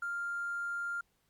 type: tone with hard clipping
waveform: triangle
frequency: 1396.9 Hz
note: F6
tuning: in tune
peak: -34 dBFS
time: 0.02-1.01 s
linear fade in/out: 5 ms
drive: 3 dB
effects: pink hiss -75 dBFS RMS until 1.29 s + Opus 48 kbps